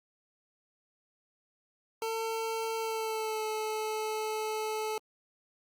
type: tone with pitch glide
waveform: 25% pulse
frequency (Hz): 449.2 to 433.4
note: A4 to A4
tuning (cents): +36 to -26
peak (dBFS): -28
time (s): 2.02-4.98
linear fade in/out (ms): 2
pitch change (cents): -62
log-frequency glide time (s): 2.76-3.45
effects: Opus 48 kbps